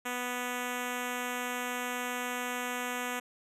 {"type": "tone with notch filter", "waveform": "5% pulse", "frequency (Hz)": 246.9, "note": "B3", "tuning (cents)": 0, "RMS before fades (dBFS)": -35, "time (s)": [0.05, 3.2], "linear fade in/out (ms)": 10, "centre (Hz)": 4300, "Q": 1.7, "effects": ["resampled to 32000 Hz"]}